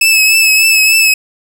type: tone with vibrato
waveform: sawtooth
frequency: 2601 Hz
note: E7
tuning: 24 cents flat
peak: -3 dBFS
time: 0.01-1.14 s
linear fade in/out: 5 ms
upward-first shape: triangle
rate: 3.4 Hz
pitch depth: 36 cents each way
effects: none